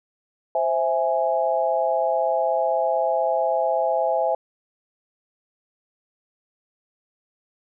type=chord; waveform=sine; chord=C augmented; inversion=none; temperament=equal; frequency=523.3 / 659.3 / 830.6 Hz; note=C5 / E5 / G#5; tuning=0 / 0 / 0 cents; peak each=-24 / -22 / -24 dBFS; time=0.55-4.35 s; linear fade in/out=2 ms; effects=none